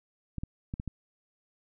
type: clicks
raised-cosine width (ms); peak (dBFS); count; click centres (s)
5; -22; 5; 0.383 / 0.435 / 0.739 / 0.799 / 0.877
effects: none